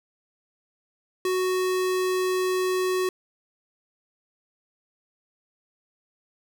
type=tone; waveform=square; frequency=370 Hz; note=F#4; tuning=in tune; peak=-23 dBFS; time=1.25-3.09 s; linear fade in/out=2 ms; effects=none